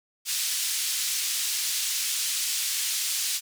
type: band-pass noise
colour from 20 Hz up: white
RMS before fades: -28 dBFS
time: 0.25-3.41 s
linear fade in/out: 50 ms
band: 3000 to 9100 Hz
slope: 12 dB/octave
effects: none